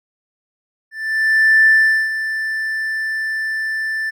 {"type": "tone with ADSR envelope", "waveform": "triangle", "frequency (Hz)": 1767, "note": "A6", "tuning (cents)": 7, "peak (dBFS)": -4, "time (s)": [0.91, 4.11], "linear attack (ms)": 750, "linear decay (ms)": 430, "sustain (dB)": -13, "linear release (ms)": 21, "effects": ["tanh soft clip ceiling -5 dBFS"]}